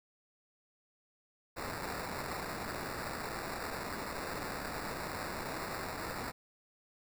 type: noise with sample-and-hold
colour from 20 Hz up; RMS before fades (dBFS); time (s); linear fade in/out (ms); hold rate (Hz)
blue; -40; 1.56-6.32; 20; 3150
effects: none